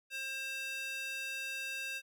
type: tone with high-pass filter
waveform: square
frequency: 533 Hz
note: C5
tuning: 32 cents sharp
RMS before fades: -40 dBFS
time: 0.1-2.02 s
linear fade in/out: 50 ms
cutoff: 2200 Hz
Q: 5.5
effects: none